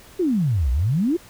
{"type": "exponential two-way sweep", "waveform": "sine", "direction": "down then up", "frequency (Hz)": [392, 58.27, 370], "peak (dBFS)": -17, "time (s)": [0.19, 1.17], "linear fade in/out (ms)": 10, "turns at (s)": 0.71, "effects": ["pink hiss -47 dBFS RMS until 1.29 s"]}